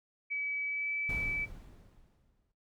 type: tone with pitch glide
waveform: sine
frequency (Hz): 2286 to 2305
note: D7 to D7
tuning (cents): -47 to -33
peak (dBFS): -32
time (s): 0.3-1.46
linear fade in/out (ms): 20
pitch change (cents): +14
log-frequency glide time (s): 0.66-0.91
type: noise with exponential decay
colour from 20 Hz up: brown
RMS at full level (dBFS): -36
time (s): 1.09-2.52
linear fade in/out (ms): 5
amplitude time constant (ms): 310
effects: noise-tail reverb RT60 0.4 s tail -22 dB re dry